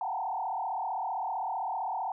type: tone with frequency modulation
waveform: sine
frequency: 830 Hz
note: G#5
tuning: 1 cent flat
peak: -30 dBFS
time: 0.01-2.12 s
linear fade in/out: 2 ms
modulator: 35.5 Hz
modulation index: 3.1
effects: none